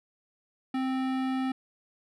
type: tone with hard clipping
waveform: sine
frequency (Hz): 261.6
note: C4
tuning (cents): 0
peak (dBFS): -29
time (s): 0.74-1.52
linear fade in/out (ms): 5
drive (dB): 18
effects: none